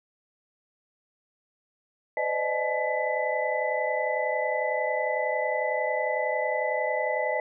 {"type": "tone cluster", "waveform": "sine", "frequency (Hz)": [509, 596, 627, 856, 1999], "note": ["C5", "D5", "D#5", "A5", "B6"], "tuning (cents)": [-48, 25, 13, -48, 20], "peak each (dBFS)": -31, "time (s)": [2.17, 7.4], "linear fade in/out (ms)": 2, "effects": []}